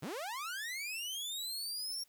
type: linear sweep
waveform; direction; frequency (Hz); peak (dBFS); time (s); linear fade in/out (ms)
sawtooth; up; 110 to 5588; -35; 0.02-2.04; 10
effects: white hiss -70 dBFS RMS until 2.08 s